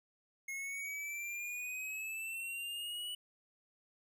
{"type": "exponential sweep", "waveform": "square", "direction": "up", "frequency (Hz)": [2158, 2960], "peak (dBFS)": -40, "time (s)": [0.48, 3.15], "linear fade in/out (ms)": 5, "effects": []}